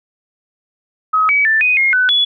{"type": "tone with pitch steps", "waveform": "sine", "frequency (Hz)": [1272, 2277, 1770, 2495, 2142, 1500, 3407], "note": ["D#6", "C#7", "A6", "D#7", "C7", "F#6", "G#7"], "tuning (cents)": [38, 46, 10, 4, 40, 23, 44], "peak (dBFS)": -10, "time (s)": [1.13, 2.25], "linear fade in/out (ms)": 10, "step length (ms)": 160, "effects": []}